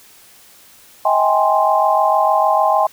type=chord; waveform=sine; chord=Ab major seventh; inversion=second; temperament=equal with one note detuned; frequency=636.8 / 784 / 830.6 / 1046.5 Hz; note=Eb5 / G5 / Ab5 / C6; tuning=+40 / 0 / 0 / 0 cents; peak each=-17 dBFS; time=1.05-2.87 s; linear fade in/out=5 ms; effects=white hiss -46 dBFS RMS until 2.92 s